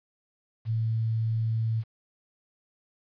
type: tone with quantisation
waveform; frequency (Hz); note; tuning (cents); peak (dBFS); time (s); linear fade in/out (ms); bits
sine; 112.3; A2; +36; -24; 0.65-1.84; 50; 9
effects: resampled to 11025 Hz